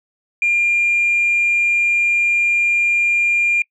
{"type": "tone", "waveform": "sine", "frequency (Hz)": 2400, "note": "D7", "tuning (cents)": 37, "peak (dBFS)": -12, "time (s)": [0.42, 3.62], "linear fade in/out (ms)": 2, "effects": ["noise-tail reverb RT60 0.1 s tail -25 dB re dry", "tanh soft clip ceiling -9 dBFS"]}